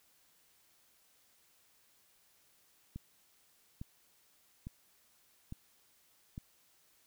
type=click train; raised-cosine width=5 ms; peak=-30 dBFS; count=5; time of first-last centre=2.96-6.379 s; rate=1.17 Hz; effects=white hiss -69 dBFS RMS until 7.06 s